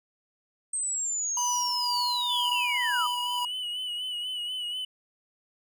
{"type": "linear sweep", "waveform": "sine", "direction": "down", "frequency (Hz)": [8372, 1176], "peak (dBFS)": -27, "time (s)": [0.73, 3.07], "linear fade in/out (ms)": 5}
{"type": "tone with tremolo", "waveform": "square", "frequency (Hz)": 976, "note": "B5", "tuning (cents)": -21, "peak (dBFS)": -28, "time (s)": [1.37, 3.45], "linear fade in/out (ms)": 2, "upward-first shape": "sine", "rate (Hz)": 2, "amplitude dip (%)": 35}
{"type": "tone with vibrato", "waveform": "triangle", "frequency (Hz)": 2960, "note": "F#7", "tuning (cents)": 0, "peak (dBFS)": -29, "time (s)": [2.29, 4.85], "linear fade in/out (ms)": 5, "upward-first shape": "sine", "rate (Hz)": 4.1, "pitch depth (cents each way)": 47}
{"effects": []}